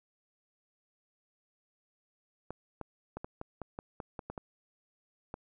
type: clicks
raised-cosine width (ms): 1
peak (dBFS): -25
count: 12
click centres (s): 2.506 / 2.813 / 3.17 / 3.245 / 3.414 / 3.617 / 3.789 / 4.002 / 4.192 / 4.3 / 4.378 / 5.341
effects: none